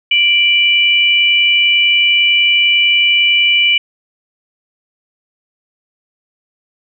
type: tone pair together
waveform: sine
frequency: 2349 / 2960 Hz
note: D7 / F#7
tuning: 0 / 0 cents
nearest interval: major third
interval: 400 cents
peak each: -11 dBFS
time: 0.11-3.78 s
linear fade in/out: 5 ms
effects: none